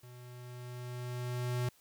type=tone with level ramp; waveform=square; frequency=123.47 Hz; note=B2; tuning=in tune; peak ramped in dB=-51 to -31 dBFS; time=0.03-1.69 s; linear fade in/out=5 ms; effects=white hiss -66 dBFS RMS until 1.8 s